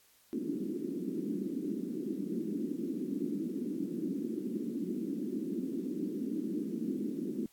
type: band-pass noise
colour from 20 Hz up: white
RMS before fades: -36 dBFS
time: 0.33-7.46 s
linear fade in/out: 0 ms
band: 190 to 350 Hz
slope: 48 dB/octave
effects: white hiss -65 dBFS RMS until 7.52 s + AAC 64 kbps